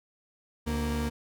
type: tone pair together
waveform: 35% pulse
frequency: 73.42 / 232.8 Hz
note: D2 / A#3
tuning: 0 / -2 cents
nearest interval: octave + minor sixth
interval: 1998 cents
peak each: -29 / -29 dBFS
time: 0.66-1.1 s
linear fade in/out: 20 ms
effects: none